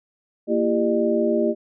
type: tone cluster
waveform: sine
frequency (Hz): 231.5 / 338.4 / 398.9 / 605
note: A#3 / E4 / G4 / D#5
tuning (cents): -12 / +45 / +30 / -49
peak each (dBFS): -23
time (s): 0.47-1.55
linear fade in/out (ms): 50
effects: none